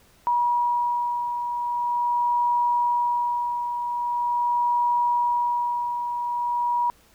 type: beating tone pair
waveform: sine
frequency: 962 / 962.43 Hz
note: B5 / B5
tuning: -46 / -45 cents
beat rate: 0.43 Hz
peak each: -21 / -30 dBFS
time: 0.27-6.9 s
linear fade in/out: 0 ms
effects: pink hiss -57 dBFS RMS until 7.14 s